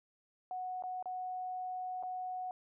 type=tone with dropouts; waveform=sine; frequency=737 Hz; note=F#5; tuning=7 cents flat; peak=-37 dBFS; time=0.51-2.51 s; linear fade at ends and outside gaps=1 ms; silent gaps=0.824-0.837 / 1.026-1.057 / 2.027-2.034 s; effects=none